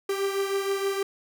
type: beating tone pair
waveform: 45% pulse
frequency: 392 / 398.4 Hz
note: G4 / G4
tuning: 0 / +28 cents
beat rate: 6.4 Hz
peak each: -26 / -32 dBFS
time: 0.09-1.03 s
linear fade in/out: 5 ms
effects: none